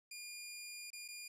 15% pulse tone with dropouts, 2418 Hz, D7, 50 cents sharp, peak -40 dBFS, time 0.11-1.28 s, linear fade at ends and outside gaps 5 ms, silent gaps 0.904-0.93 / 1.08-1.085 s, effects resampled to 32000 Hz

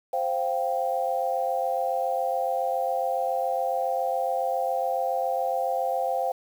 sine chord, C suspended fourth, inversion none, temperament just, 523.3 / 697.7 / 784.9 Hz, C5 / F5 / G5, 0 / -2 / +2 cents, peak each -28 dBFS, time 0.13-6.32 s, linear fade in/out 5 ms, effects 8-bit

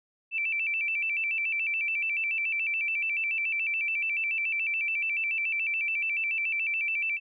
sine tone with vibrato, 2489 Hz, D#7, in tune, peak -26 dBFS, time 0.31-7.2 s, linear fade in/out 50 ms, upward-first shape square, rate 7 Hz, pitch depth 110 cents each way, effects none

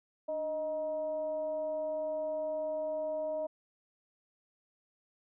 sine tone with frequency modulation, 622.3 Hz, D#5, in tune, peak -32 dBFS, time 0.28-3.47 s, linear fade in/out 10 ms, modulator 326 Hz, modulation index 0.36, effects none

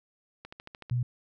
click train, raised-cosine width 0.3 ms, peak -27 dBFS, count 7, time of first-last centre 0.45-0.898 s, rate 13.4 Hz
sine tone, 122.5 Hz, B2, 14 cents flat, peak -25 dBFS, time 0.91-1.03 s, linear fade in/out 5 ms
effects none

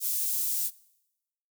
white high-pass noise, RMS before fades -29 dBFS, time 0-0.71 s, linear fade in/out 50 ms, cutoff 8000 Hz, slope 12 dB/octave, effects noise-tail reverb RT60 0.9 s tail -22 dB re dry

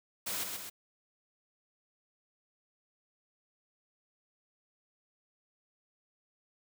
white noise with echo, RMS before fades -36 dBFS, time 0.26-0.44 s, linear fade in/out 10 ms, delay 130 ms, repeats 2, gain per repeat -4 dB, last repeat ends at 0.7 s, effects none

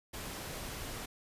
pink noise, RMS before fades -42 dBFS, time 0.13-1.06 s, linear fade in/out 10 ms, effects resampled to 32000 Hz

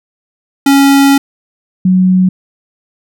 square / sine tone pair in turn, 277.2 / 185.01 Hz, C#4 / F#3, 0 / 0 cents, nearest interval perfect fifth, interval 700 cents, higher first, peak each -5 dBFS, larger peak neither, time 0.66-1.18 / 1.85-2.29 s, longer first, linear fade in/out 5 ms, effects none

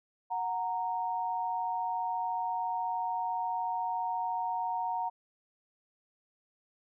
sine tone pair together, 736 / 928.5 Hz, F#5 / A#5, -9 / -7 cents, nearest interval major third, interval 402 cents, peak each -34 / -32 dBFS, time 0.3-5.1 s, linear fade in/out 20 ms, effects none

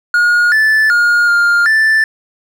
triangle tone with pitch steps, 1435 / 1750 / 1425 / 1405 / 1764 Hz, F6 / A6 / F6 / F6 / A6, +47 / -10 / +34 / +10 / +4 cents, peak -6 dBFS, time 0.14-2.04 s, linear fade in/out 2 ms, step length 380 ms, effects none

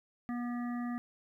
harmonic tone with a mistuned harmonic, 241.4 Hz, B3, 39 cents flat, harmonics 1 / 3 / 5 / 7 / 8, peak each -34 / -46 / -47 / -53 / -52 dBFS, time 0.29-0.98 s, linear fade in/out 0 ms, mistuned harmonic 7, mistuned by +21 cents, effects 12-bit

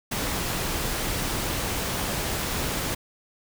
pink noise, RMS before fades -28 dBFS, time 0.11-2.95 s, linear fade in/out 10 ms, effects none

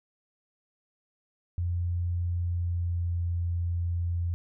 sine tone with pitch glide, 87.31 to 86.31 Hz, F2 to F2, 0 to -20 cents, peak -26 dBFS, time 1.58-4.34 s, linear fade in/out 0 ms, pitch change -20 cents, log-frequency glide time 2.37-3.16 s, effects none

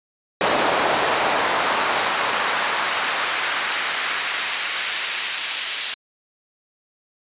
brown noise with high-pass filter sweep, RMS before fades -22 dBFS, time 0.41-5.94 s, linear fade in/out 0 ms, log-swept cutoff 610 to 2900 Hz, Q 1, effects resampled to 8000 Hz

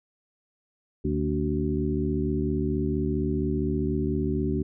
harmonic tone with a mistuned harmonic, 75.2 Hz, D2, 42 cents sharp, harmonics 1 / 2 / 3 / 4 / 5, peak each -30 / -30 / -30 / -30 / -30 dBFS, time 1.04-4.63 s, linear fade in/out 10 ms, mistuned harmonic 4, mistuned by -64 cents, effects none

